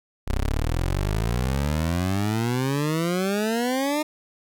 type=exponential sweep; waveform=20% pulse; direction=up; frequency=31.08 to 308.6 Hz; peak=-17 dBFS; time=0.27-4.03 s; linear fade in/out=10 ms; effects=none